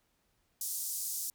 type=band-pass noise; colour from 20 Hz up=white; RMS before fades=-37 dBFS; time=0.61-1.3 s; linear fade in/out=2 ms; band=5600 to 15000 Hz; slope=24 dB/octave; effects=pink hiss -75 dBFS RMS until 1.34 s